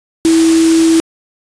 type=tone in noise; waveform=sine; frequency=326.3 Hz; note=E4; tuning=18 cents flat; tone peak=-6 dBFS; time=0.25-1 s; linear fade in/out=0 ms; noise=white; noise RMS=-19 dBFS; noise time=0.25-1 s; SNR=+10 dB; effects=resampled to 22050 Hz